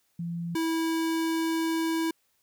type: tone pair in turn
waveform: sine / square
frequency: 170 / 326.1 Hz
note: F3 / E4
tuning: -46 / -19 cents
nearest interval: major seventh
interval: 1127 cents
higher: second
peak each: -30 / -26 dBFS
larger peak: second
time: 0.19-0.55 / 0.55-2.11 s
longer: second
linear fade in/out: 5 ms
effects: white hiss -71 dBFS RMS until 2.42 s